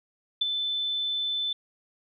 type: tone with ADSR envelope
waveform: sine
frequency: 3520 Hz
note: A7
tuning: in tune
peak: -19 dBFS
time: 0.41-1.53 s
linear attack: 8 ms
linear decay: 18 ms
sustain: -7 dB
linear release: 5 ms
effects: none